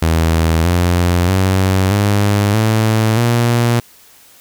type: tone with pitch steps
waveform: sawtooth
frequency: 81.5 / 87.86 / 94.71 / 102.09 / 110.05 / 118.64 Hz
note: E2 / F2 / F#2 / G#2 / A2 / A#2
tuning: -19 / +11 / +41 / -29 / +1 / +31 cents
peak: -7 dBFS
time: 0.02-3.8 s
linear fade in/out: 5 ms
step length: 630 ms
effects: white hiss -45 dBFS RMS until 4.4 s